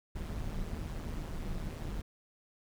brown noise with amplitude modulation, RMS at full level -35 dBFS, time 0.15-2.02 s, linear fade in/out 10 ms, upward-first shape sine, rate 158 Hz, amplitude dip 65%, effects none

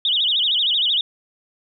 sine tone with vibrato, 3322 Hz, G#7, in tune, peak -16 dBFS, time 0.05-1.01 s, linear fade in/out 2 ms, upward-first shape sine, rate 13 Hz, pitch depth 230 cents each way, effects none

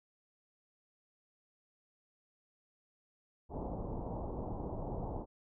pink low-pass noise, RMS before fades -40 dBFS, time 3.49-5.26 s, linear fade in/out 50 ms, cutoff 940 Hz, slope 48 dB/octave, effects none

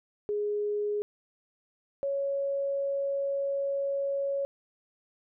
sine tone pair in turn, 415.3 / 555.6 Hz, G#4 / C#5, 0 / +4 cents, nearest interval perfect fourth, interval 504 cents, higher second, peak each -27 dBFS, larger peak neither, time 0.29-1.02 / 2.03-4.45 s, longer second, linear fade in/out 0 ms, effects none

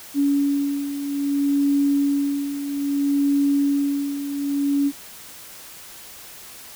sine beating tone pair, 282 / 282.61 Hz, C#4 / C#4, +30 / +34 cents, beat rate 0.61 Hz, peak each -25 / -19 dBFS, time 0.14-4.92 s, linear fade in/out 50 ms, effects white hiss -41 dBFS RMS until 6.75 s

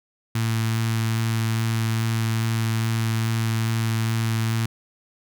sawtooth tone with notch filter, 112.8 Hz, A2, 44 cents sharp, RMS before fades -23 dBFS, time 0.35-4.66 s, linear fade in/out 5 ms, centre 530 Hz, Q 0.51, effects none

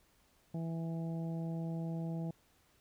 harmonic tone, 164.81 Hz, E3, in tune, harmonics 1 / 2 / 3 / 4 / 5, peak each -36 / -46 / -51 / -50 / -55 dBFS, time 0.54-2.31 s, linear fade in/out 5 ms, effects pink hiss -70 dBFS RMS until 2.8 s

